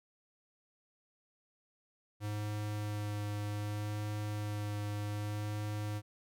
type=tone with vibrato; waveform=square; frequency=104.5 Hz; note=G#2; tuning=11 cents sharp; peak=-36 dBFS; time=2.2-6.02 s; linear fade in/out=50 ms; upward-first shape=sine; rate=0.65 Hz; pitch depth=12 cents each way; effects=none